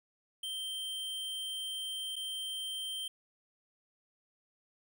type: tone with dropouts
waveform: square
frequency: 3136 Hz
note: G7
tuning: in tune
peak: -37 dBFS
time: 0.43-3.08 s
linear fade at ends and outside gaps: 5 ms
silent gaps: 2.157-2.163 s
effects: none